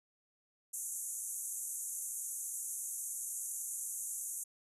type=band-pass noise; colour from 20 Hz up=white; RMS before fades=-41 dBFS; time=0.73-4.44 s; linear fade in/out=10 ms; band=6300 to 12000 Hz; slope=96 dB/octave; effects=none